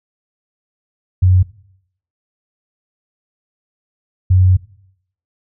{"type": "tone pair in turn", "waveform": "sine", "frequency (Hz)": [92, 92.43], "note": ["F#2", "F#2"], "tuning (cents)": [-9, -1], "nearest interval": "unison", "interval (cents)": 8, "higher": "second", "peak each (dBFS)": -7, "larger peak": "neither", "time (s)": [[1.22, 1.43], [4.3, 4.57]], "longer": "second", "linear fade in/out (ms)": 10, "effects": ["noise-tail reverb RT60 0.7 s tail -19 dB re dry"]}